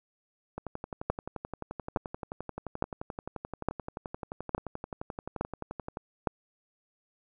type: two click trains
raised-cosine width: 1 ms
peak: -22 / -12 dBFS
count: 63 / 7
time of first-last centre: 0.58-5.971 / 1.1-6.272 s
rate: 11.5 / 1.16 Hz
effects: none